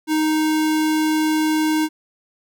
square tone, 311.1 Hz, D#4, in tune, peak -17 dBFS, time 0.07-1.89 s, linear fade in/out 50 ms, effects none

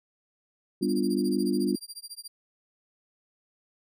sine chord, G dominant seventh, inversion none, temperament equal with one note detuned, 196.79 / 246.9 / 293.7 / 349.2 Hz, G3 / B3 / D4 / F4, +7 / 0 / 0 / 0 cents, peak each -29 dBFS, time 0.81-1.76 s, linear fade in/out 10 ms
25% pulse tone with tremolo, 4753 Hz, D8, 20 cents sharp, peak -32 dBFS, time 0.82-2.28 s, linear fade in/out 10 ms, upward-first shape sine, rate 14 Hz, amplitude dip 100%
effects none

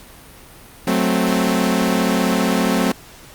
sawtooth chord, F# diminished, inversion none, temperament equal, 185 / 220 / 261.6 Hz, F#3 / A3 / C4, 0 / 0 / 0 cents, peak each -16 dBFS, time 0.87-2.92 s, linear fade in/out 5 ms, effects pink hiss -42 dBFS RMS until 3.34 s + Opus 48 kbps

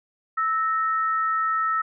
sine tone pair together, 1310 / 1850.8 Hz, E6 / A#6, -11 / -13 cents, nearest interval tritone, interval 598 cents, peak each -21 / -30 dBFS, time 0.37-1.82 s, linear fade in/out 10 ms, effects none

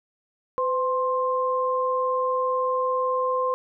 sine tone pair together, 508 / 1053 Hz, B4 / C6, +49 / +11 cents, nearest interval octave + minor second, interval 1262 cents, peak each -24 dBFS, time 0.58-3.54 s, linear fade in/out 0 ms, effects none

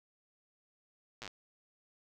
slowing click train, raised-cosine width 0.2 ms, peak -26 dBFS, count 7, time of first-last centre 1.22-1.277 s, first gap 8 ms, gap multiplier 1.07, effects none

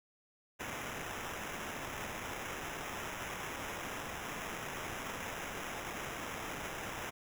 violet noise with sample-and-hold, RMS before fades -42 dBFS, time 0.59-7.11 s, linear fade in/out 20 ms, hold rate 4410 Hz, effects none

